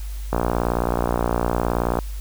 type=click train; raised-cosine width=1 ms; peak=-6 dBFS; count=99; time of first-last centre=0.33-1.988 s; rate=59.1 Hz; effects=added 50 Hz sine -27 dBFS peak until 2.2 s + white hiss -45 dBFS RMS until 2.2 s